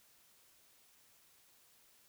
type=silence; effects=white hiss -67 dBFS RMS until 2.08 s